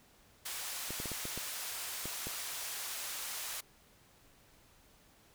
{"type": "band-pass noise", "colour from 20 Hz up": "white", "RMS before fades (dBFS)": -41, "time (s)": [0.45, 3.61], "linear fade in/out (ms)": 10, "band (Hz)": [640, 14000], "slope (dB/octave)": 12}
{"type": "clicks", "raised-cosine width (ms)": 2, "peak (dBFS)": -28, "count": 8, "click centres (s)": [0.906, 1.001, 1.057, 1.117, 1.254, 1.376, 2.056, 2.27]}
{"effects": ["pink hiss -64 dBFS RMS until 5.34 s"]}